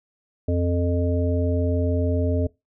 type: harmonic tone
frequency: 87.31 Hz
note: F2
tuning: in tune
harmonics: 1 / 3 / 5 / 7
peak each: -21 / -26 / -28 / -29 dBFS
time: 0.48-2.47 s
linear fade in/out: 5 ms
effects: noise-tail reverb RT60 0.2 s tail -21 dB re dry